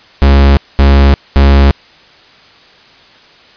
45% pulse tone bursts, 69.3 Hz, C#2, in tune, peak -3 dBFS, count 3, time 0.22-1.71 s, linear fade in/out 0 ms, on 350 ms, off 220 ms, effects white hiss -41 dBFS RMS until 3.56 s + resampled to 11025 Hz

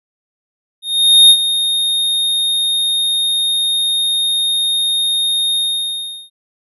square tone with ADSR envelope, 3696 Hz, A#7, 16 cents flat, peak -3 dBFS, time 0.82-6.3 s, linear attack 480 ms, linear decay 62 ms, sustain -11 dB, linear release 730 ms, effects resampled to 32000 Hz

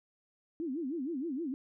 sine tone with vibrato, 295.4 Hz, D4, 10 cents sharp, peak -33 dBFS, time 0.6-1.54 s, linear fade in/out 0 ms, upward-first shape sine, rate 6.4 Hz, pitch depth 280 cents each way, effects none

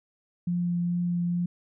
sine tone with vibrato, 174.61 Hz, F3, in tune, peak -24 dBFS, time 0.47-1.46 s, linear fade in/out 5 ms, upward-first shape triangle, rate 2.3 Hz, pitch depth 11 cents each way, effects none

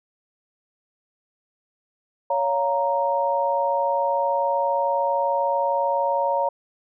sine chord, Bb minor, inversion first, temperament just, 559.4 / 699.2 / 932.3 Hz, Db5 / F5 / Bb5, +16 / +2 / 0 cents, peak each -23 / -28 / -22 dBFS, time 2.3-6.49 s, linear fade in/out 5 ms, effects none

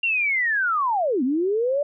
sine linear two-way sweep, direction down then up, 2794 to 240.3 to 593 Hz, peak -19 dBFS, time 0.03-1.83 s, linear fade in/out 5 ms, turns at 1.23 s, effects none

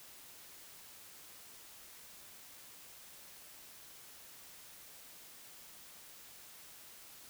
silence, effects white hiss -55 dBFS RMS until 7.29 s

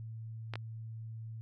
clicks, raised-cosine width 0.3 ms, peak -23 dBFS, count 2, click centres 0.537 / 0.556 s, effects added 112 Hz sine -41 dBFS peak until 1.41 s

